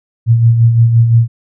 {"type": "tone with tremolo", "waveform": "sine", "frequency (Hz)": 116, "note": "A#2", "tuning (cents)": -8, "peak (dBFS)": -3, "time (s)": [0.26, 1.28], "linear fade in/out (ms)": 50, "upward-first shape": "sine", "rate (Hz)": 5.8, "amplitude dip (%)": 50, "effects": []}